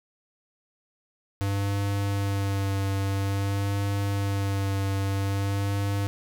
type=tone with vibrato; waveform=square; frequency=99 Hz; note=G2; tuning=18 cents sharp; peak=-25 dBFS; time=1.41-6.07 s; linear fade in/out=0 ms; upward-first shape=sine; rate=0.5 Hz; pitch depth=20 cents each way; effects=none